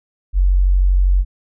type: tone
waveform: sine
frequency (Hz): 46.25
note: F#1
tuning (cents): 0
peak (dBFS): -10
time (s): 0.33-1.25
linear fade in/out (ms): 50
effects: none